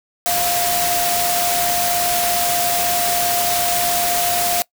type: tone in noise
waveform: sine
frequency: 702 Hz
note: F5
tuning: 9 cents sharp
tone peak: -20 dBFS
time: 0.26-4.62 s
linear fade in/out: 0 ms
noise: white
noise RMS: -20 dBFS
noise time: 0.26-4.62 s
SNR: -3 dB
effects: noise-tail reverb RT60 0.1 s tail -22 dB re dry